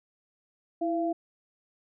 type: tone pair together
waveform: sine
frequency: 330.2 / 683 Hz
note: E4 / F5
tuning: +3 / -39 cents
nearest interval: octave + minor second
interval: 1258 cents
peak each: -28 / -29 dBFS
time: 0.81-1.13 s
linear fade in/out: 10 ms
effects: none